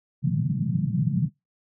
white band-pass noise, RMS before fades -24 dBFS, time 0.22-1.3 s, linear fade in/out 50 ms, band 120 to 190 Hz, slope 48 dB/octave, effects noise-tail reverb RT60 0.2 s tail -24 dB re dry

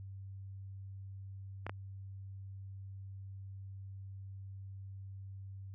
clicks, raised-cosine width 0.5 ms, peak -24 dBFS, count 2, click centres 1.666 / 1.695 s, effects added 97 Hz sine -44 dBFS peak until 5.74 s + MP3 96 kbps

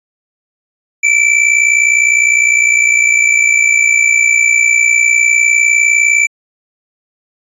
square tone with amplitude modulation, 2326 Hz, D7, 17 cents flat, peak -5 dBFS, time 1.03-6.27 s, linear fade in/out 10 ms, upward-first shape sine, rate 59.8 Hz, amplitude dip 70%, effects resampled to 24000 Hz

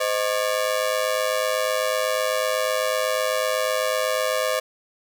sawtooth ring-modulated tone, 570 Hz, C#5, 48 cents sharp, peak -14 dBFS, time 0-4.6 s, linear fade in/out 10 ms, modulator 54 Hz, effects none

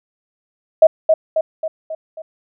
sine tone with echo, 636 Hz, D#5, 38 cents sharp, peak -3 dBFS, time 0.82-0.87 s, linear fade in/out 5 ms, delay 270 ms, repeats 5, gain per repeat -5 dB, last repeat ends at 2.22 s, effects none

